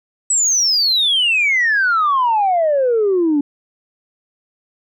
sine exponential sweep, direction down, 8000 to 279.9 Hz, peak -11 dBFS, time 0.3-3.41 s, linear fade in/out 5 ms, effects tanh soft clip ceiling -9 dBFS

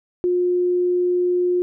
sine tone, 357.3 Hz, F4, 40 cents sharp, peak -16 dBFS, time 0.24-1.62 s, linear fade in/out 0 ms, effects none

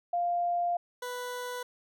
sine / 20% pulse tone pair in turn, 698.5 / 493.9 Hz, F5 / B4, 0 / 0 cents, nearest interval tritone, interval 600 cents, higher first, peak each -26 / -30 dBFS, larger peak first, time 0.13-0.77 / 1.02-1.63 s, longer first, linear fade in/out 5 ms, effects none

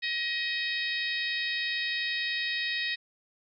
harmonic tone, 631 Hz, D#5, 24 cents sharp, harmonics 3 / 4 / 5 / 6 / 7 / 8, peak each -32 / -35 / -41 / -34 / -40 / -42 dBFS, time 0.02-2.96 s, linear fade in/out 20 ms, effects none

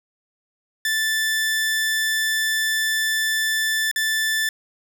sawtooth tone with dropouts, 1760 Hz, A6, in tune, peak -16 dBFS, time 0.85-4.49 s, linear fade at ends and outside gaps 2 ms, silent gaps 3.914-3.96 s, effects none

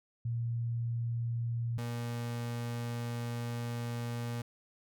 sine / 35% pulse tone pair in turn, 117.2 / 118.7 Hz, A#2 / A#2, +10 / +32 cents, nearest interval unison, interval 22 cents, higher second, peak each -31 / -33 dBFS, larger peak first, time 0.25-1.78 / 1.78-4.42 s, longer second, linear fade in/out 5 ms, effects none

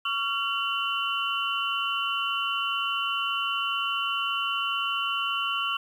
sine tone cluster, 1127 / 1372 / 2764 / 3013 Hz, C#6 / F6 / F7 / F#7, +28 / -31 / -19 / +31 cents, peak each -31 dBFS, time 0.05-5.77 s, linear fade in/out 5 ms, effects 9-bit

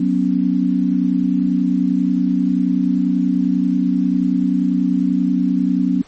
sine chord, F# suspended fourth, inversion none, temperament equal, 185 / 246.9 / 277.2 Hz, F#3 / B3 / C#4, 0 / 0 / 0 cents, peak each -18 dBFS, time 0-6.02 s, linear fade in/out 5 ms, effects pink hiss -48 dBFS RMS until 6.07 s + MP3 32 kbps

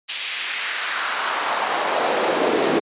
brown noise with high-pass filter sweep, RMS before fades -22 dBFS, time 0.08-2.8 s, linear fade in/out 20 ms, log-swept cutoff 3100 to 330 Hz, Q 1.6, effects high-pass 200 Hz 12 dB/octave + resampled to 8000 Hz

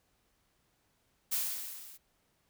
blue noise with level ramp, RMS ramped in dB -30 to -53 dBFS, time 1.31-1.98 s, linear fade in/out 20 ms, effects pink hiss -74 dBFS RMS until 2.49 s

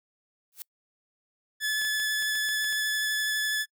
blue noise with exponential growth, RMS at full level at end -34 dBFS, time 0.52-0.62 s, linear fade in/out 1 ms, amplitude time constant 21 ms
sawtooth tone with vibrato, 1724 Hz, A6, 36 cents flat, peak -22 dBFS, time 1.6-3.66 s, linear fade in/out 50 ms, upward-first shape sine, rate 12 Hz, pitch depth 9 cents each way
clicks, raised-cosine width 0.2 ms, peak -27 dBFS, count 8, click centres 1.816 / 1.85 / 2 / 2.224 / 2.354 / 2.489 / 2.644 / 2.726 s
effects noise-tail reverb RT60 0.1 s tail -26 dB re dry

